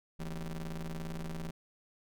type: ring-modulated tone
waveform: 40% pulse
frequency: 77.78 Hz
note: D#2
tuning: in tune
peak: -33 dBFS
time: 0.19-1.51 s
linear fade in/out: 10 ms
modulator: 87.9 Hz
effects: none